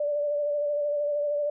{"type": "tone with vibrato", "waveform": "sine", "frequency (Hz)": 585, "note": "D5", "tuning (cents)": -7, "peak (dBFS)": -24, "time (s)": [0, 1.5], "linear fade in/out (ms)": 5, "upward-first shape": "sine", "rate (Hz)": 13, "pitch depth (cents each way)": 27, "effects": []}